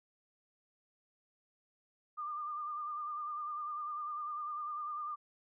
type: tone with vibrato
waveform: sine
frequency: 1200 Hz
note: D6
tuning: 37 cents sharp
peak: -37 dBFS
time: 2.17-5.16 s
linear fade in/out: 20 ms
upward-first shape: sine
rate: 10 Hz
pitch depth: 42 cents each way
effects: none